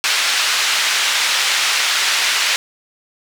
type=band-pass noise; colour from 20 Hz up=pink; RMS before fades=-17 dBFS; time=0.04-2.56 s; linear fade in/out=0 ms; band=1800 to 5800 Hz; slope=12 dB/octave; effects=none